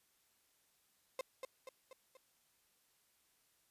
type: tone with echo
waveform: 35% pulse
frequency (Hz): 523.3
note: C5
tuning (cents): 0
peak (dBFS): -36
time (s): 1.19-1.21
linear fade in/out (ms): 2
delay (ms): 240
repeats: 4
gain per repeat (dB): -5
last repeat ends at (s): 2.17
effects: white hiss -75 dBFS RMS until 3.7 s + resampled to 32000 Hz